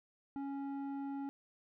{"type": "tone with low-pass filter", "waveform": "square", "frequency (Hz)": 277.2, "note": "C#4", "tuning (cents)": 0, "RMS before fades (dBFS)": -41, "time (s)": [0.36, 1.29], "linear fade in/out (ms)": 0, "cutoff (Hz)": 840, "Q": 1.1, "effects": []}